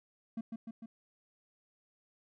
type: tone with echo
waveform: triangle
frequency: 227 Hz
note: A#3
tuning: 46 cents flat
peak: -33 dBFS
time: 0.37-0.41 s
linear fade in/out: 5 ms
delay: 150 ms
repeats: 3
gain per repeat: -3 dB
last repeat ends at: 0.86 s
effects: none